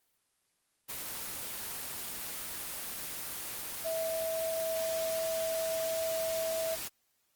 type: tone in noise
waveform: sine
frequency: 651 Hz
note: E5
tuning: 22 cents flat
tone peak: -31 dBFS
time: 3.84-6.76 s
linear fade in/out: 20 ms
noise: white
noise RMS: -39 dBFS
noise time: 0.88-6.89 s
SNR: +5 dB
effects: white hiss -75 dBFS RMS until 7.35 s + Opus 24 kbps